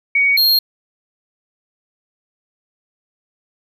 sine / square tone pair in turn, 2244 / 4236 Hz, C#7 / C8, +21 / +21 cents, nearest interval major seventh, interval 1100 cents, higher second, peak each -11 dBFS, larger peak neither, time 0.15-0.37 / 0.37-0.59 s, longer neither, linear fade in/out 5 ms, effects none

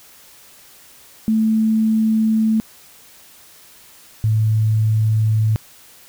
sine tone pair in turn, 220 / 109.24 Hz, A3 / A2, 0 / -12 cents, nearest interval octave, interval 1212 cents, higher first, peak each -13 / -13 dBFS, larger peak neither, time 1.28-2.6 / 4.24-5.56 s, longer neither, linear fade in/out 0 ms, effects white hiss -46 dBFS RMS until 6.08 s

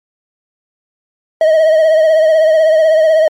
triangle tone with vibrato, 633 Hz, D#5, 30 cents sharp, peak -4 dBFS, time 1.41-3.28 s, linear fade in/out 2 ms, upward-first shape triangle, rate 16 Hz, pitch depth 59 cents each way, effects MP3 64 kbps

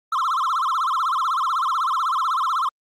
triangle tone with vibrato, 1180 Hz, D6, 8 cents sharp, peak -17 dBFS, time 0.12-2.69 s, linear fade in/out 5 ms, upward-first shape sine, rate 16 Hz, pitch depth 250 cents each way, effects Opus 48 kbps

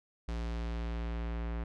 square tone with low-pass filter sweep, 57.5 Hz, A#1, 23 cents flat, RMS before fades -36 dBFS, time 0.28-1.64 s, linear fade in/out 5 ms, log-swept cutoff 5600 to 2100 Hz, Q 0.91, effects none

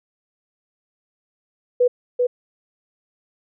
sine tone with echo, 493 Hz, B4, 3 cents flat, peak -12 dBFS, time 1.8-1.88 s, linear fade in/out 10 ms, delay 390 ms, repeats 1, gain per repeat -3 dB, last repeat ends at 2.27 s, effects none

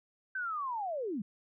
sine linear sweep, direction down, 1560 to 180.1 Hz, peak -33 dBFS, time 0.35-1.22 s, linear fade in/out 5 ms, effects none

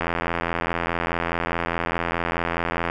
click train, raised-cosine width 0.5 ms, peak -8 dBFS, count 246, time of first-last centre 0.01-2.899 s, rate 84.8 Hz, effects none

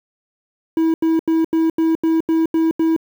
triangle tone bursts, 324.3 Hz, E4, 28 cents flat, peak -11 dBFS, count 9, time 0.77-2.964 s, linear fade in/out 2 ms, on 170 ms, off 83 ms, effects 7-bit

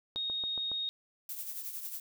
click train, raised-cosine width 1 ms, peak -32 dBFS, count 5, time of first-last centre 0.16-0.716 s, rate 7.19 Hz
sine tone, 3729 Hz, A#7, in tune, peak -32 dBFS, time 0.16-0.89 s, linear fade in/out 0 ms
violet noise with tremolo, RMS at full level -38 dBFS, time 1.29-2 s, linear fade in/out 2 ms, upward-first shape triangle, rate 11 Hz, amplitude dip 60%
effects none

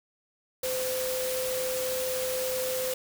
sine tone in noise, 513 Hz, C5, 34 cents flat, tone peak -29 dBFS, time 0.63-2.94 s, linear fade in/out 5 ms, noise white, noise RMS -34 dBFS, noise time 0.63-2.94 s, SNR +2 dB, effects none

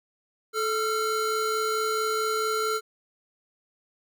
square tone pair together, 434.8 / 1368.9 Hz, A4 / F6, -21 / -35 cents, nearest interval octave + minor sixth, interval 1986 cents, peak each -28 dBFS, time 0.53-2.81 s, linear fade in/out 50 ms, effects none

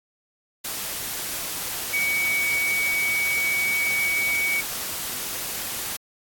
sine tone in noise, 2253 Hz, C#7, 28 cents sharp, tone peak -21 dBFS, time 1.93-4.61 s, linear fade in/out 10 ms, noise white, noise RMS -30 dBFS, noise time 0.64-5.97 s, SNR +6 dB, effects AAC 64 kbps

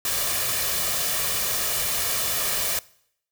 white noise with comb filter, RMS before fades -25 dBFS, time 0.05-2.79 s, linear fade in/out 2 ms, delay 1.7 ms, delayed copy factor +0.5, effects noise-tail reverb RT60 0.7 s tail -22 dB re dry

